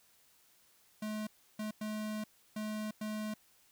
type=tone bursts at uneven times; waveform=square; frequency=214.1 Hz; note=A3; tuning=47 cents flat; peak=-37 dBFS; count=5; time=1.02-1.27 / 1.59-1.71 / 1.81-2.24 / 2.56-2.91 / 3.01-3.34 s; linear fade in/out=5 ms; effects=white hiss -67 dBFS RMS until 3.71 s